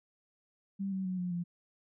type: tone with pitch steps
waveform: sine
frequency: 196 / 190.2 / 184.57 / 179.11 / 173.81 Hz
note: G3 / F#3 / F#3 / F3 / F3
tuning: 0 / +48 / -4 / +44 / -8 cents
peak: -32 dBFS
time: 0.79-1.44 s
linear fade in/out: 20 ms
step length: 130 ms
effects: none